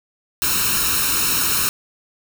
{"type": "noise with comb filter", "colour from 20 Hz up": "white", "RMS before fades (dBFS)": -19, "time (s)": [0.42, 1.69], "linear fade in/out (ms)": 0, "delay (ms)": 0.74, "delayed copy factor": 0.8, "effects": []}